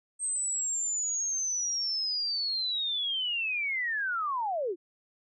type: linear sweep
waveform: sine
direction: down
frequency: 8372 to 318.6 Hz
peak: -28 dBFS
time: 0.19-4.76 s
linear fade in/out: 50 ms
effects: none